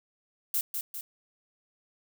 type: noise with echo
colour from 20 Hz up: violet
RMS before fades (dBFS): -28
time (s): 0.54-0.61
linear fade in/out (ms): 2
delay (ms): 200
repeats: 2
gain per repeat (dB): -5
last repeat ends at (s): 1.01
effects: none